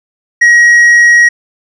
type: tone with tanh clipping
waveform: triangle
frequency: 1898 Hz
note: A#6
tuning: 31 cents sharp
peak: -3 dBFS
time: 0.41-1.29 s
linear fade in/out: 10 ms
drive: 8 dB
effects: none